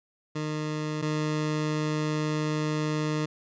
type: tone pair in turn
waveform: 20% pulse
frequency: 153.1 / 153.1 Hz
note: D#3 / D#3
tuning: -28 / -28 cents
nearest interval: unison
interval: 0 cents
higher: neither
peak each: -24 / -21 dBFS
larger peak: second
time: 0.35-1.02 / 1.02-3.26 s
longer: second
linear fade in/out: 10 ms
effects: resampled to 16000 Hz